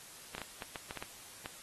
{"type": "clicks", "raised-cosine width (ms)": 0.3, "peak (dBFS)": -24, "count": 9, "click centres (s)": [0.35, 0.381, 0.417, 0.622, 0.758, 0.909, 0.973, 1.025, 1.459], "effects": ["white hiss -52 dBFS RMS until 1.62 s", "AAC 32 kbps"]}